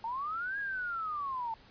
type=linear two-way sweep; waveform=sine; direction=up then down; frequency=880 to 1661.2 to 880 Hz; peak=-33 dBFS; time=0.04-1.54 s; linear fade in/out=2 ms; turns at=0.59 s; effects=pink hiss -58 dBFS RMS until 1.7 s + resampled to 11025 Hz